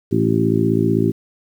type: harmonic tone with a mistuned harmonic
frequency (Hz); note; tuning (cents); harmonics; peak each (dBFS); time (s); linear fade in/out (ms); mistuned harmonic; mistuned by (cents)
55.8; A1; +25; 2 / 3 / 4 / 5 / 6 / 7; -21 / -21 / -21 / -21 / -21 / -21; 0.11-1.12; 20; 7; -20
effects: 8-bit